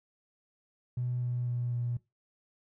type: tone with pitch steps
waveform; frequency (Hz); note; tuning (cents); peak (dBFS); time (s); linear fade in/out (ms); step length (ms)
triangle; 123.47 / 122.48 / 121.49 / 120.51; B2 / B2 / B2 / B2; 0 / -14 / -28 / -42; -26; 0.97-1.97; 5; 250
effects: noise-tail reverb RT60 0.2 s tail -22 dB re dry + tanh soft clip ceiling -27 dBFS